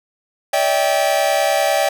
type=tone cluster; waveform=45% pulse; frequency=576 / 646 / 787 Hz; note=D5 / E5 / G5; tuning=-34 / -35 / +7 cents; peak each=-19 dBFS; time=0.53-1.89 s; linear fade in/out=5 ms; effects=none